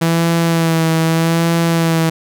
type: tone with vibrato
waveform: sawtooth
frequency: 164.81 Hz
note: E3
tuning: in tune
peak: -8 dBFS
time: 0.01-2.1 s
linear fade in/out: 10 ms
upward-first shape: sine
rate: 0.81 Hz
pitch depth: 29 cents each way
effects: none